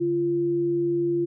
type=tone pair together; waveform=sine; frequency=144.68 / 344.1 Hz; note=D3 / F4; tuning=-26 / -26 cents; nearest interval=octave + minor third; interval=1500 cents; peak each=-33 / -21 dBFS; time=0-1.26 s; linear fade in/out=20 ms; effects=none